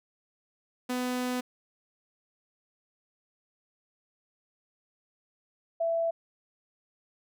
sawtooth / sine tone pair in turn, 250 / 665.3 Hz, B3 / E5, +21 / +16 cents, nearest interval octave + perfect fourth, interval 1695 cents, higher second, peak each -25 dBFS, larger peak neither, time 0.89-1.41 / 5.8-6.11 s, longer first, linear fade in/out 10 ms, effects none

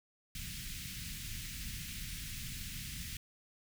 pink band-stop noise, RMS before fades -43 dBFS, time 0.35-3.17 s, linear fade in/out 2 ms, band 200 to 2000 Hz, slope 24 dB/octave, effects none

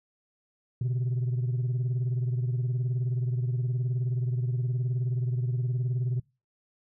sine beating tone pair, 122.6 / 141.6 Hz, B2 / C#3, -12 / +37 cents, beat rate 19 Hz, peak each -24 / -31 dBFS, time 0.81-6.2 s, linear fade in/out 5 ms, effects noise-tail reverb RT60 0.3 s tail -26 dB re dry + tanh soft clip ceiling -23 dBFS

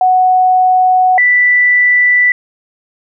sine tone pair in turn, 740 / 1975.6 Hz, F#5 / B6, 0 / 0 cents, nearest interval octave + perfect fourth, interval 1700 cents, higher second, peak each -6 dBFS, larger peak neither, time 0.01-1.18 / 1.18-2.32 s, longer first, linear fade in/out 2 ms, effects none

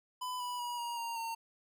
square tone with pitch steps, 1002 / 983.6 / 965.6 / 947.9 / 930.6 / 913.5 Hz, B5 / B5 / B5 / A#5 / A#5 / A#5, +25 / -7 / -39 / +29 / -3 / -35 cents, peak -37 dBFS, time 0.21-1.35 s, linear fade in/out 10 ms, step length 190 ms, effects none

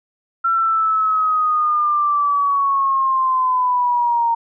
sine linear sweep, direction down, 1358 to 923 Hz, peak -14 dBFS, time 0.44-4.35 s, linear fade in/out 10 ms, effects none

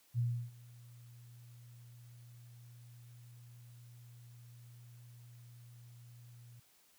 sine tone with ADSR envelope, 119.7 Hz, A#2, 46 cents sharp, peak -29 dBFS, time 0.14-6.6 s, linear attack 46 ms, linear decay 320 ms, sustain -24 dB, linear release 5 ms, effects white hiss -68 dBFS RMS until 6.98 s

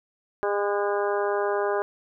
harmonic tone with a mistuned harmonic, 203.2 Hz, G#3, 38 cents flat, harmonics 2 / 3 / 4 / 5 / 6 / 7 / 8, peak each -25 / -29 / -31 / -33 / -35 / -36 / -37 dBFS, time 0.43-1.82 s, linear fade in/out 0 ms, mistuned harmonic 7, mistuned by +41 cents, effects none

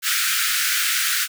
pink high-pass noise, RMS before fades -21 dBFS, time 0.02-1.28 s, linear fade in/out 50 ms, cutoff 1300 Hz, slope 96 dB/octave, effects none

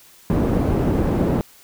white low-pass noise, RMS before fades -19 dBFS, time 0.3-1.41 s, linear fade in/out 0 ms, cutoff 320 Hz, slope 12 dB/octave, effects white hiss -49 dBFS RMS until 1.63 s

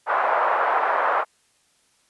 white band-pass noise, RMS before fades -21 dBFS, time 0.06-1.25 s, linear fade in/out 50 ms, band 580 to 1300 Hz, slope 24 dB/octave, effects white hiss -63 dBFS RMS until 2.09 s + resampled to 24000 Hz

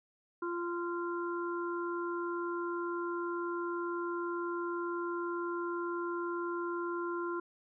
harmonic tone, 346 Hz, F4, 16 cents flat, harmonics 1 / 3 / 4, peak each -35 / -40 / -41 dBFS, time 0.42-7.4 s, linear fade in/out 5 ms, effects none

